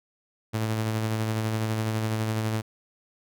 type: tone with tremolo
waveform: sawtooth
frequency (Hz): 109.9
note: A2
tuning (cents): -2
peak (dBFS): -20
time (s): 0.53-2.62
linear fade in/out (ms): 20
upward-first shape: sine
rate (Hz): 12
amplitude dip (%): 30
effects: none